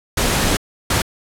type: noise bursts at uneven times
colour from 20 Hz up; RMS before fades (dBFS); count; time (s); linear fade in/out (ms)
pink; -17; 2; 0.17-0.57 / 0.9-1.02; 5
effects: low-pass 12000 Hz 12 dB/octave